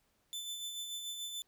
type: tone with tremolo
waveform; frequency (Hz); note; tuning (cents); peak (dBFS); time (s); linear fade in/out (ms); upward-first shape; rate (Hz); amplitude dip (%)
sawtooth; 3520; A7; 0; -35; 0.33-1.42; 0; sine; 6.9; 40
effects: pink hiss -75 dBFS RMS until 1.47 s